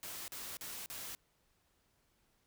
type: noise bursts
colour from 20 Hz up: white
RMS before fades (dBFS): -45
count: 4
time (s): 0.03-1.15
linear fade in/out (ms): 0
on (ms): 250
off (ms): 40
effects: pink hiss -75 dBFS RMS until 2.46 s